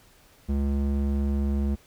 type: tone with band-pass filter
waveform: square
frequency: 69.8 Hz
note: C#2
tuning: 13 cents sharp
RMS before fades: -25 dBFS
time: 0.48-1.76 s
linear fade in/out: 20 ms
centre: 150 Hz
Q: 1.5
effects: pink hiss -57 dBFS RMS until 1.86 s